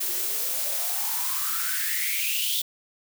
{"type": "noise with high-pass filter sweep", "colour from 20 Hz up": "blue", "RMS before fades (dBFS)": -27, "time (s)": [0, 2.62], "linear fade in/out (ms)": 10, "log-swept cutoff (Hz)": [310, 3500], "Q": 7.9, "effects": []}